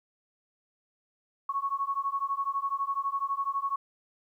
sine beating tone pair, 1100 / 1112 Hz, C#6 / C#6, -14 / +5 cents, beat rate 12 Hz, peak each -31 dBFS, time 1.49-3.76 s, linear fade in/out 5 ms, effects 11-bit

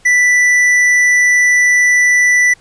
triangle tone with tanh clipping, 1975.5 Hz, B6, in tune, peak -9 dBFS, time 0.05-2.54 s, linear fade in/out 10 ms, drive 13 dB, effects pink hiss -48 dBFS RMS until 2.6 s + resampled to 22050 Hz

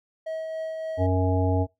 triangle tone with tremolo, 640 Hz, D#5, 49 cents sharp, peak -26 dBFS, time 0.26-1.07 s, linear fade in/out 10 ms, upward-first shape triangle, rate 3.5 Hz, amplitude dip 30%
harmonic tone, 92.5 Hz, F#2, in tune, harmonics 1 / 3 / 5 / 7 / 9, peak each -22 / -27 / -29 / -30 / -32 dBFS, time 0.97-1.67 s, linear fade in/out 50 ms
effects noise-tail reverb RT60 0.2 s tail -22 dB re dry

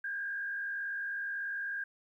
sine tone with frequency modulation, 1612 Hz, G6, 48 cents sharp, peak -34 dBFS, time 0.04-1.84 s, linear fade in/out 5 ms, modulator 58.3 Hz, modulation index 0.73, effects 12-bit

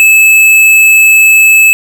sine tone with tanh clipping, 2607 Hz, E7, 20 cents flat, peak -3 dBFS, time 0-1.73 s, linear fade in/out 0 ms, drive 15 dB, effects none

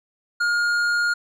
sine tone with tanh clipping, 1421 Hz, F6, 30 cents sharp, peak -20 dBFS, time 0.4-1.14 s, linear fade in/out 10 ms, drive 10 dB, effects none

